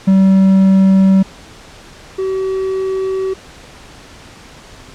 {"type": "tone pair in turn", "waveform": "triangle", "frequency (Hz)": [191.9, 381], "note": ["G3", "G4"], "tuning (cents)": [-37, -49], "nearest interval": "octave", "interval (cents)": 1188, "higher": "second", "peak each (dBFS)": [-4, -13], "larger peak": "first", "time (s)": [[0.07, 1.23], [2.18, 3.34]], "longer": "neither", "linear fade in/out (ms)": 10, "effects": ["pink hiss -38 dBFS RMS until 4.94 s", "low-pass 7000 Hz 12 dB/octave"]}